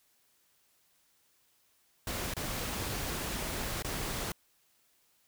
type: noise with dropouts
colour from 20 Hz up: pink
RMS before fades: -36 dBFS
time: 2.07-4.32 s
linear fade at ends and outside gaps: 2 ms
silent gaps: 2.338-2.366 / 3.824-3.846 s
effects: white hiss -70 dBFS RMS until 5.27 s